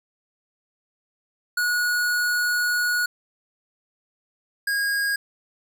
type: tone pair in turn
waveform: square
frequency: 1456 / 1634.3 Hz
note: F#6 / G#6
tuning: -28 / -28 cents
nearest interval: major second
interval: 200 cents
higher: second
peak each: -21 / -22 dBFS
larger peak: first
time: 1.57-3.06 / 4.67-5.16 s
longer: first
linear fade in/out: 5 ms
effects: none